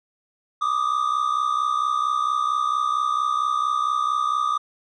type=tone pair together; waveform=triangle; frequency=1174.7 / 1239.1 Hz; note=D6 / D#6; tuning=0 / -8 cents; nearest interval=minor second; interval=92 cents; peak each=-21 dBFS; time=0.61-4.58 s; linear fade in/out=10 ms; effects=resampled to 22050 Hz